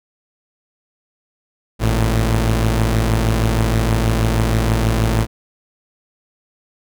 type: tone pair together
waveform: sawtooth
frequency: 53.09 / 112.5 Hz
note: G#1 / A2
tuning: +39 / +39 cents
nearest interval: octave + minor second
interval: 1300 cents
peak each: -13 dBFS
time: 1.79-5.27 s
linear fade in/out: 50 ms
effects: none